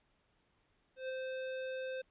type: tone with ADSR envelope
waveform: square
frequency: 520 Hz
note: C5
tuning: 11 cents flat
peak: -37 dBFS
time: 0.96-2.02 s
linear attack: 130 ms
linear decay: 12 ms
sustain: -2 dB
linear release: 11 ms
effects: pink hiss -75 dBFS RMS until 2.1 s + resampled to 8000 Hz